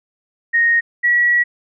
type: tone pair in turn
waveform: sine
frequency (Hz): 1863 / 1927.6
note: A#6 / B6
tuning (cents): -2 / -43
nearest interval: minor second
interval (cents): 59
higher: second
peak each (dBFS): -11 / -11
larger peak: neither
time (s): 0.53-0.81 / 1.03-1.44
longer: second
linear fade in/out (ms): 20
effects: none